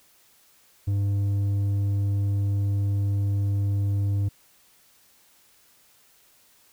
square tone with low-pass filter, 100 Hz, G2, 35 cents sharp, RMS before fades -24 dBFS, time 0.87-4.29 s, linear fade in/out 10 ms, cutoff 210 Hz, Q 0.53, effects white hiss -59 dBFS RMS until 6.72 s

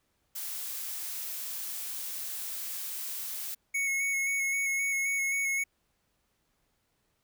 blue noise, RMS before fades -37 dBFS, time 0.35-3.55 s, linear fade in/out 10 ms
square tone with vibrato, 2200 Hz, C#7, 14 cents flat, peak -28 dBFS, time 3.74-5.64 s, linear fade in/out 10 ms, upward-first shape square, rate 3.8 Hz, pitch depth 18 cents each way
effects pink hiss -75 dBFS RMS until 7.23 s

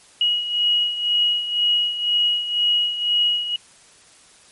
sine beating tone pair, 2900 / 2902 Hz, F#7 / F#7, -35 / -34 cents, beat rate 2 Hz, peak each -24 / -18 dBFS, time 0.21-3.56 s, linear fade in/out 2 ms, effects white hiss -50 dBFS RMS until 4.51 s + MP3 48 kbps

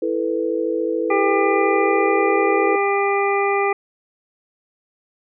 sine chord, E suspended fourth, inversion none, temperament equal, 329.6 / 440 / 493.9 Hz, E4 / A4 / B4, 0 / 0 / 0 cents, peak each -23 dBFS, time 0.02-2.76 s, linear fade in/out 5 ms
harmonic tone, 399.5 Hz, G4, 33 cents sharp, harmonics 1 / 2 / 3 / 5 / 6, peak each -19 / -22 / -24 / -26 / -27 dBFS, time 1.1-3.73 s, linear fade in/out 5 ms
effects none

